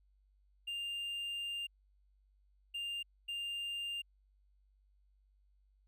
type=tone bursts at uneven times; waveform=triangle; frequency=2800 Hz; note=F7; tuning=4 cents sharp; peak=-36 dBFS; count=3; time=0.67-1.67 / 2.74-3.03 / 3.28-4.02 s; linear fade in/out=10 ms; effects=added 49 Hz sine -67 dBFS peak until 5.87 s